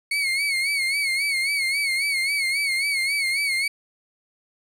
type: tone with vibrato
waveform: 35% pulse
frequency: 2200 Hz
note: C#7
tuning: 14 cents flat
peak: -19 dBFS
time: 0.11-3.68 s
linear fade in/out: 5 ms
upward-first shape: sine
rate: 3.7 Hz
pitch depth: 81 cents each way
effects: low-pass 12000 Hz 12 dB/octave + 9-bit